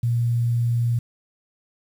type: tone with quantisation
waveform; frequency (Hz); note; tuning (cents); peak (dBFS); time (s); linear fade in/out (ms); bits
sine; 118.5; A#2; +29; -18; 0.03-0.99; 5; 8
effects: none